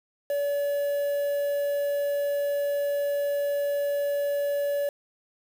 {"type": "tone with quantisation", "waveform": "triangle", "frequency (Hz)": 572, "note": "D5", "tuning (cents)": -46, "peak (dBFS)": -22, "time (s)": [0.3, 4.89], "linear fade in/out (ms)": 2, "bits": 7, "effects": []}